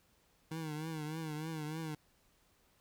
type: tone with vibrato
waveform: 25% pulse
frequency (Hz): 156.4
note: D#3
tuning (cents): +9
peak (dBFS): -35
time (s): 0.51-1.95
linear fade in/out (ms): 5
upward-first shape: triangle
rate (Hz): 3.3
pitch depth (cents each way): 85
effects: pink hiss -71 dBFS RMS until 2.8 s